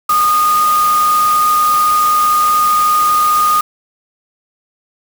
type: tone in noise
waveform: sine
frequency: 1229 Hz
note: D#6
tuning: 22 cents flat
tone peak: -9 dBFS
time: 0.09-3.61 s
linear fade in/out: 5 ms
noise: white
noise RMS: -23 dBFS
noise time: 0.09-3.61 s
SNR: +11 dB
effects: none